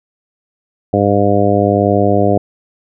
harmonic tone, 101.2 Hz, G#2, 44 cents flat, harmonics 1 / 2 / 3 / 4 / 5 / 6 / 7, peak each -17 / -17 / -17 / -17 / -17 / -17 / -17 dBFS, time 0.93-2.38 s, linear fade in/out 5 ms, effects none

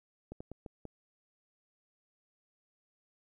slowing click train, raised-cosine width 2 ms, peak -30 dBFS, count 5, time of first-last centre 0.32-0.853 s, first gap 85 ms, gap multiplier 1.31, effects 12-bit

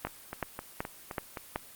two click trains, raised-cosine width 0.5 ms, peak -21 / -15 dBFS, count 6 / 5, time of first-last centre 0.07-1.372 / 0.05-1.559 s, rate 3.84 / 2.65 Hz, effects white hiss -51 dBFS RMS until 1.75 s + Opus 24 kbps

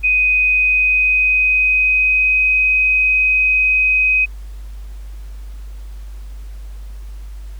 sine tone with pitch glide, 2502 to 2518 Hz, D#7 to D#7, +9 to +20 cents, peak -11 dBFS, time 0.03-4.26 s, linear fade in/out 20 ms, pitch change +11 cents, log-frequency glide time 0.43-2.46 s, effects added 50 Hz sine -28 dBFS peak until 7.59 s + pink hiss -50 dBFS RMS until 7.59 s

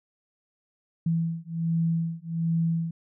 sine beating tone pair, 164.81 / 166.11 Hz, E3 / E3, 0 / +14 cents, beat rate 1.3 Hz, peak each -27 dBFS, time 1.06-2.91 s, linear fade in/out 5 ms, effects none

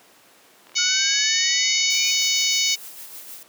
click train, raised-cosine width 0.3 ms, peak -31 dBFS, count 74, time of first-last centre 0.67-2.468 s, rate 40.6 Hz
harmonic tone, 744 Hz, F#5, 9 cents sharp, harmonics 3 / 4 / 5 / 6 / 7 / 8 / 9, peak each -26 / -26 / -26 / -26 / -26 / -26 / -26 dBFS, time 0.75-2.76 s, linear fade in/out 20 ms
sine exponential sweep, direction up, 1423 to 2466 Hz, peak -29 dBFS, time 0.78-2.11 s, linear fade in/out 5 ms
blue noise with tremolo, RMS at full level -37 dBFS, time 1.9-3.43 s, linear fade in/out 2 ms, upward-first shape sine, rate 6.5 Hz, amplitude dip 45%
effects pink hiss -52 dBFS RMS until 3.48 s + high-pass 300 Hz 12 dB/octave

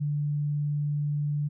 sine tone, 146.83 Hz, D3, in tune, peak -25 dBFS, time 0-1.49 s, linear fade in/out 20 ms, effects none

